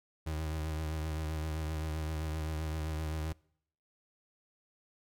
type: tone with vibrato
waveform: 35% pulse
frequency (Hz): 78.2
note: D#2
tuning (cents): +9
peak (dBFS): -32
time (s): 0.26-3.33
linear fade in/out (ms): 10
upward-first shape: triangle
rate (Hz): 7.7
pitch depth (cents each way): 42
effects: noise-tail reverb RT60 0.7 s tail -25 dB re dry